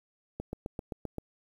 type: click train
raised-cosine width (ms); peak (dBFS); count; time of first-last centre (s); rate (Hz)
2; -22; 7; 0.4-1.183; 7.66
effects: 9-bit